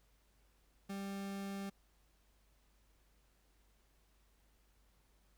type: tone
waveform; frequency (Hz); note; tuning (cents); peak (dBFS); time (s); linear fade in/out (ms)
40% pulse; 197.1; G3; +10; -40; 0.89-1.7; 10
effects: added 50 Hz sine -70 dBFS peak until 5.37 s + pink hiss -75 dBFS RMS until 5.37 s